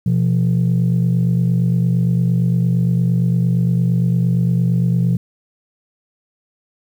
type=tone pair together; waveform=sine; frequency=123.68 / 172.4 Hz; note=B2 / F3; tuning=+3 / -22 cents; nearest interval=tritone; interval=575 cents; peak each=-14 dBFS; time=0.06-5.17 s; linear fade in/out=5 ms; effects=tanh soft clip ceiling -9 dBFS + 8-bit

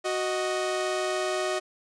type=tone pair together; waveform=sawtooth; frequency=370 / 622.3 Hz; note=F#4 / D#5; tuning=0 / 0 cents; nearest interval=major sixth; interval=900 cents; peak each=-25 dBFS; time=0.04-1.6 s; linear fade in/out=20 ms; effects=resampled to 22050 Hz

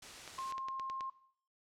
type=noise; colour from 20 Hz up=white; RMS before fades=-49 dBFS; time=0.02-0.52 s; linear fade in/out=5 ms
type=clicks; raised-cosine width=0.2 ms; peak=-29 dBFS; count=8; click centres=0.277 / 0.388 / 0.523 / 0.581 / 0.685 / 0.797 / 0.899 / 1.008 s
type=tone; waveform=sine; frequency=1063 Hz; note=C6; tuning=27 cents sharp; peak=-38 dBFS; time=0.38-1.1 s; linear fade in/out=5 ms
effects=noise-tail reverb RT60 0.6 s tail -18 dB re dry + low-pass 7000 Hz 12 dB/octave

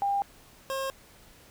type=tone pair in turn; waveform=sine / 25% pulse; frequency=800 / 536.9 Hz; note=G5 / C5; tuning=+35 / +45 cents; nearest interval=perfect fifth; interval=690 cents; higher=first; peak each=-24 / -26 dBFS; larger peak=first; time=0.02-0.22 / 0.7-0.9 s; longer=neither; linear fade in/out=0 ms; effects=pink hiss -55 dBFS RMS until 1.5 s

